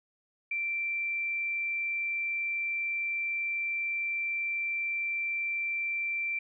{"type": "tone", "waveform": "sine", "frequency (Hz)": 2349, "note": "D7", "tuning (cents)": 0, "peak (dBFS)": -29, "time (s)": [0.51, 6.39], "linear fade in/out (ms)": 5, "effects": []}